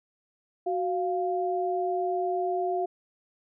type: tone pair together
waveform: sine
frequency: 370 / 698.5 Hz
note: F#4 / F5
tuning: 0 / 0 cents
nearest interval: major seventh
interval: 1100 cents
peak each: -28 dBFS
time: 0.66-2.86 s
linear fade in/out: 10 ms
effects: none